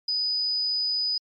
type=tone; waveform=sine; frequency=4978 Hz; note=D#8; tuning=in tune; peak=-23 dBFS; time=0.08-1.18 s; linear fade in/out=5 ms; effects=MP3 48 kbps